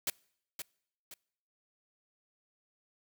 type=noise with echo; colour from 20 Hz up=white; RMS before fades=-32 dBFS; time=0.07-0.1 s; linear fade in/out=2 ms; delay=520 ms; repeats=2; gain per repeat=-8 dB; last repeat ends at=1.14 s; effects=noise-tail reverb RT60 0.7 s tail -26 dB re dry